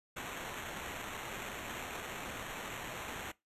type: noise with sample-and-hold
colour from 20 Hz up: violet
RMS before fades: -43 dBFS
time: 0.16-3.32 s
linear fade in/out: 10 ms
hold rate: 4900 Hz
effects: noise-tail reverb RT60 0.2 s tail -21 dB re dry + resampled to 32000 Hz